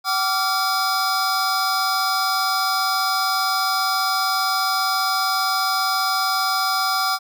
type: tone cluster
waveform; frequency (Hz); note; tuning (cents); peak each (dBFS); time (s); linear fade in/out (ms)
square; 760 / 1158 / 1385 / 5000; F#5 / D6 / F6 / D#8; +46 / -25 / -15 / +8; -25; 0.04-7.19; 50
effects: none